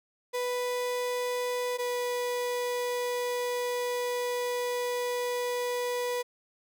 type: tone pair in turn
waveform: 35% pulse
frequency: 493.9 / 490.2 Hz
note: B4 / B4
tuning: 0 / -13 cents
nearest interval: unison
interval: 13 cents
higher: first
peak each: -27 dBFS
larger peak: neither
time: 0.33-1.78 / 1.78-6.23 s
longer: second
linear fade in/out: 20 ms
effects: none